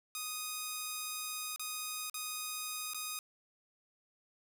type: tone with dropouts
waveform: 5% pulse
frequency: 1244.5 Hz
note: D#6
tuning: in tune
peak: -26 dBFS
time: 0.15-3.19 s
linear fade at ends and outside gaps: 1 ms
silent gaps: 1.561-1.595 / 2.098-2.142 / 2.935-2.945 s
effects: none